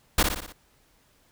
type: noise with echo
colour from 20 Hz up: pink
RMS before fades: -19 dBFS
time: 0.18-0.23 s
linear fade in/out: 5 ms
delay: 59 ms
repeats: 5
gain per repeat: -5 dB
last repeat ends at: 0.525 s
effects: pink hiss -63 dBFS RMS until 1.31 s